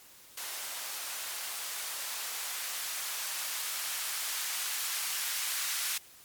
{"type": "noise with band-pass filter sweep", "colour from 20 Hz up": "violet", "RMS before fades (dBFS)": -36, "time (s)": [0.37, 5.98], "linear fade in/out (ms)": 5, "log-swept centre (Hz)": [630, 1400], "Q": 0.82, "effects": ["white hiss -55 dBFS RMS until 6.24 s", "MP3 96 kbps"]}